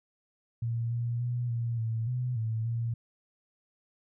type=tone with pitch steps; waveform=sine; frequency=116.3 / 118.6 / 121.6 / 117.2 / 112.9 / 124.8 / 111.7 / 116.3 Hz; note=A#2 / A#2 / B2 / A#2 / A2 / B2 / A2 / A#2; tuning=-4 / +30 / -26 / +10 / +45 / +19 / +27 / -4 cents; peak=-28 dBFS; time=0.62-2.94 s; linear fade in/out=5 ms; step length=290 ms; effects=none